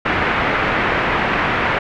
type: low-pass noise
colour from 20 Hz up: white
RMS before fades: -18 dBFS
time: 0.05-1.79 s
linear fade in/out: 10 ms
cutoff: 2200 Hz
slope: 24 dB/octave
effects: none